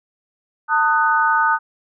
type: chord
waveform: sine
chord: D# diminished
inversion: second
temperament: just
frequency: 896 / 1244.5 / 1493.4 Hz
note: A5 / D#6 / F#6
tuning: +31 / 0 / +16 cents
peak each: -18 dBFS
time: 0.68-1.59 s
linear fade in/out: 50 ms
effects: none